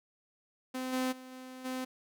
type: tone with level steps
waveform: sawtooth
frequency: 257.3 Hz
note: C4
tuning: 29 cents flat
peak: -31 / -26 / -43 / -41 / -31 dBFS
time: 0.74-1.85 s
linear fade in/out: 10 ms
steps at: 0.92 / 1.11 / 1.31 / 1.64 s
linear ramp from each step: 20 ms
effects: none